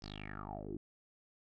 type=tone with low-pass filter sweep; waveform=10% pulse; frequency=51.1 Hz; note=G#1; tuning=27 cents flat; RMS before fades=-45 dBFS; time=0.02-0.77 s; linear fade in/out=5 ms; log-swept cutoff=5300 to 310 Hz; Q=9; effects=none